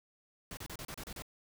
pink noise bursts, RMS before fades -44 dBFS, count 8, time 0.51-1.222 s, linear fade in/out 2 ms, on 61 ms, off 32 ms, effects none

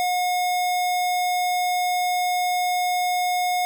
square tone, 722 Hz, F#5, 43 cents flat, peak -21 dBFS, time 0-3.65 s, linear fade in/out 0 ms, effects none

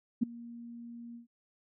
sine tone with ADSR envelope, 235.5 Hz, A#3, 18 cents sharp, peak -21 dBFS, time 0.21-1.27 s, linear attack 20 ms, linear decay 9 ms, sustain -22 dB, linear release 120 ms, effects none

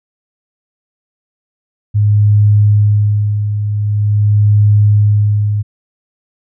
sine tone with tremolo, 104.2 Hz, G#2, 6 cents sharp, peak -5 dBFS, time 1.94-5.63 s, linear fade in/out 20 ms, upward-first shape sine, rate 0.45 Hz, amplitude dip 60%, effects none

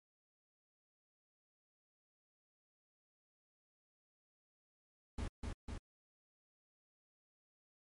brown noise with echo, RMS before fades -40 dBFS, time 5.18-5.28 s, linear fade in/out 5 ms, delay 250 ms, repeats 2, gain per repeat -2 dB, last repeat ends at 5.78 s, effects MP3 48 kbps

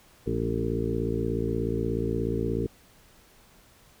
harmonic tone with a mistuned harmonic, 56.7 Hz, A#1, 47 cents flat, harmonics 1 / 2 / 3 / 4 / 5 / 6 / 7 / 8, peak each -34 / -32 / -35 / -35 / -34 / -35 / -32 / -33 dBFS, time 0.26-2.67 s, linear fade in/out 10 ms, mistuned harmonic 4, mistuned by -54 cents, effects pink hiss -57 dBFS RMS until 4 s

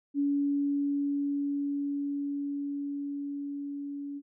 sine tone with level ramp, 283.9 Hz, C#4, 41 cents sharp, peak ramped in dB -24 to -35 dBFS, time 0.14-4.22 s, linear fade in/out 50 ms, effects none

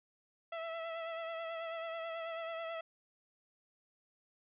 sawtooth tone with vibrato, 659.3 Hz, E5, in tune, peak -35 dBFS, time 0.52-2.81 s, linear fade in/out 5 ms, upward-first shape sine, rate 9.2 Hz, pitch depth 28 cents each way, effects resampled to 8000 Hz + 12-bit

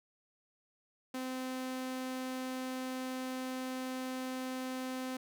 sawtooth tone, 257.9 Hz, C4, 25 cents flat, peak -33 dBFS, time 1.14-5.17 s, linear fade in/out 5 ms, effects none

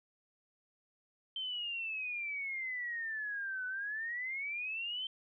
sine exponential two-way sweep, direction down then up, 3127 to 1490 to 3127 Hz, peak -36 dBFS, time 1.36-5.07 s, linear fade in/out 2 ms, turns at 3.66 s, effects none

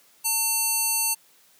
square tone with band-pass filter, 900 Hz, A5, 39 cents sharp, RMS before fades -24 dBFS, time 0.24-1.15 s, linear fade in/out 20 ms, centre 10000 Hz, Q 2.1, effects white hiss -58 dBFS RMS until 1.59 s + high-pass 150 Hz 12 dB/octave

